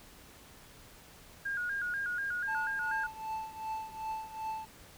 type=tone with vibrato; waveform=sine; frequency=1528 Hz; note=G6; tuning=45 cents flat; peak=-32 dBFS; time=1.45-3.07 s; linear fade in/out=10 ms; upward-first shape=square; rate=4.1 Hz; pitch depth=94 cents each way
type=tone with tremolo; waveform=triangle; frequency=879 Hz; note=A5; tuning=2 cents flat; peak=-31 dBFS; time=2.47-4.66 s; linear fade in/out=20 ms; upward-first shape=triangle; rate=2.6 Hz; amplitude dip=85%
effects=pink hiss -55 dBFS RMS until 4.97 s